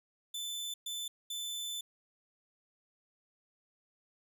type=tone bursts at uneven times; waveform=sawtooth; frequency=3520 Hz; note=A7; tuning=in tune; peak=-34 dBFS; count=3; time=0.34-0.74 / 0.86-1.08 / 1.3-1.81 s; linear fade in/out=5 ms; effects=none